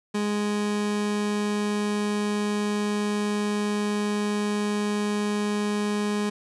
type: tone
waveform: 30% pulse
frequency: 207.7 Hz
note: G#3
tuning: in tune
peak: -21 dBFS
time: 0.14-6.3 s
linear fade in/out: 10 ms
effects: resampled to 24000 Hz + 10-bit